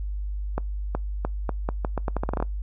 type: accelerating click train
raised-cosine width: 1 ms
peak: -12 dBFS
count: 15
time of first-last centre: 0.58-2.425 s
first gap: 370 ms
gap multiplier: 0.81
effects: noise-tail reverb RT60 0.2 s tail -26 dB re dry + added 50 Hz sine -27 dBFS peak until 2.62 s